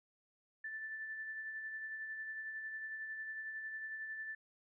sine tone with tremolo, 1761 Hz, A6, 1 cent sharp, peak -40 dBFS, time 0.64-4.35 s, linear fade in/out 5 ms, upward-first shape sine, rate 11 Hz, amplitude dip 35%, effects none

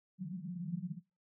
pink band-pass noise, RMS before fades -41 dBFS, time 0.18-1.01 s, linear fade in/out 50 ms, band 160 to 190 Hz, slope 96 dB/octave, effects noise-tail reverb RT60 0.3 s tail -25 dB re dry

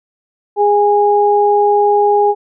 sine tone pair together, 411.4 / 822.8 Hz, G#4 / G#5, -16 / -16 cents, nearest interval octave, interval 1200 cents, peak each -11 dBFS, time 0.56-2.35 s, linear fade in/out 50 ms, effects none

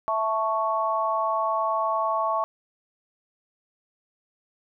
sine chord, A major, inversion second, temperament equal, 659.3 / 880 / 1108.7 Hz, E5 / A5 / C#6, 0 / 0 / 0 cents, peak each -27 / -28 / -25 dBFS, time 0.08-2.44 s, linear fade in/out 0 ms, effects none

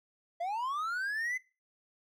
triangle linear sweep, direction up, 661 to 2058 Hz, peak -30 dBFS, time 0.4-1.38 s, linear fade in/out 10 ms, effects noise-tail reverb RT60 0.3 s tail -20 dB re dry

